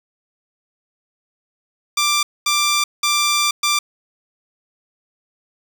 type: tone bursts at uneven times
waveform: 10% pulse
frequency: 1180 Hz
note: D6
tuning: 8 cents sharp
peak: -7 dBFS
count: 4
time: 1.97-2.23 / 2.46-2.84 / 3.03-3.51 / 3.63-3.79 s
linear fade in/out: 5 ms
effects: none